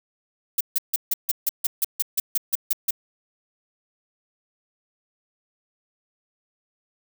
violet noise bursts, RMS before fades -21 dBFS, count 14, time 0.58-2.908 s, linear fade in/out 5 ms, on 27 ms, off 150 ms, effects none

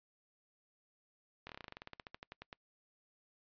slowing click train, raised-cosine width 0.3 ms, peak -30 dBFS, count 20, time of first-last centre 1.47-2.528 s, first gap 23 ms, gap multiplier 1.09, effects noise-tail reverb RT60 0.1 s tail -26 dB re dry + resampled to 11025 Hz

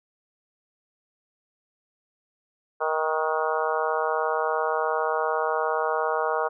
harmonic tone with a mistuned harmonic, 157.2 Hz, D#3, 18 cents sharp, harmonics 3 / 4 / 5 / 6 / 7 / 8 / 9, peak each -28 / -29 / -30 / -31 / -31 / -32 / -33 dBFS, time 2.8-6.49 s, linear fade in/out 20 ms, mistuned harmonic 9, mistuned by +26 cents, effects none

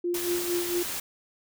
sine tone with tremolo, 350 Hz, F4, 4 cents sharp, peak -24 dBFS, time 0.04-0.83 s, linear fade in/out 5 ms, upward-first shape sine, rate 4.4 Hz, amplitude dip 65%
white noise, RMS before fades -33 dBFS, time 0.14-1 s, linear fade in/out 5 ms
effects none

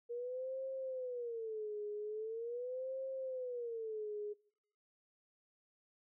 sine tone with vibrato, 470.4 Hz, A#4, 16 cents sharp, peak -39 dBFS, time 0.09-4.34 s, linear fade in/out 20 ms, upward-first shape sine, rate 0.42 Hz, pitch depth 210 cents each way, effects noise-tail reverb RT60 0.7 s tail -24 dB re dry

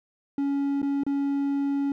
triangle tone with dropouts, 280 Hz, C#4, 18 cents sharp, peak -21 dBFS, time 0.38-1.92 s, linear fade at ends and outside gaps 2 ms, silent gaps 0.818-0.828 / 1.035-1.065 s, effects none

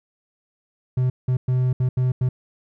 triangle tone bursts at uneven times, 127.2 Hz, C3, 48 cents flat, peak -15 dBFS, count 6, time 0.97-1.1 / 1.28-1.37 / 1.48-1.73 / 1.8-1.89 / 1.97-2.12 / 2.21-2.29 s, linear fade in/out 5 ms, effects none

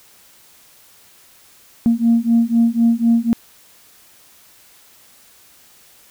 sine beating tone pair, 229.9 / 233.9 Hz, A#3 / A#3, -24 / +6 cents, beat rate 4 Hz, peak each -14 dBFS, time 1.86-3.33 s, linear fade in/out 0 ms, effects tanh soft clip ceiling -6 dBFS + white hiss -49 dBFS RMS until 6.1 s

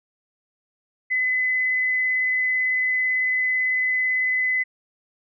sine tone with vibrato, 2019 Hz, B6, 38 cents sharp, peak -19 dBFS, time 1.1-4.64 s, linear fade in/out 20 ms, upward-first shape triangle, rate 18 Hz, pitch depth 9 cents each way, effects none

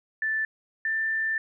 sine tone pair in turn, 1760 / 1778.4 Hz, A6 / A6, 0 / +18 cents, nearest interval unison, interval 18 cents, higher second, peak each -24 dBFS, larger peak neither, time 0.22-0.45 / 0.85-1.38 s, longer second, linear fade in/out 2 ms, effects none

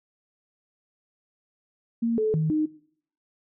sine tone with pitch steps, 231.2 / 434.4 / 156.8 / 308.1 Hz, A#3 / A4 / D#3 / D#4, -14 / -22 / +14 / -17 cents, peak -21 dBFS, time 2.02-2.66 s, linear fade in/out 10 ms, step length 160 ms, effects noise-tail reverb RT60 0.6 s tail -20 dB re dry

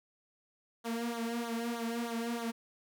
sawtooth tone with flanger, 233.1 Hz, A#3, in tune, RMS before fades -36 dBFS, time 0.84-2.52 s, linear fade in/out 20 ms, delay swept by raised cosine 0.38 to 3.48 ms, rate 3.2 Hz, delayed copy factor -0.85, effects none

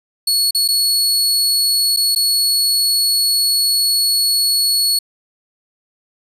sawtooth tone with dropouts, 4379 Hz, C#8, 22 cents flat, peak -10 dBFS, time 0.27-4.99 s, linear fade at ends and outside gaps 5 ms, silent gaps 0.509-0.547 / 0.679-0.685 / 1.964-1.97 / 2.15-2.159 s, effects resampled to 32000 Hz

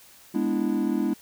triangle chord, E dominant seventh, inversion first, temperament equal, 207.7 / 246.9 / 293.7 / 329.6 Hz, G#3 / B3 / D4 / E4, 0 / 0 / 0 / 0 cents, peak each -26 dBFS, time 0.34-1.14 s, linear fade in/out 10 ms, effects white hiss -52 dBFS RMS until 1.21 s

